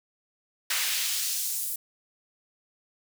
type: noise with high-pass filter sweep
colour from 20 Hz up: pink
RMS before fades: -29 dBFS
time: 0.7-1.76 s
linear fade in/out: 5 ms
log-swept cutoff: 1700 to 11000 Hz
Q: 0.87
effects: none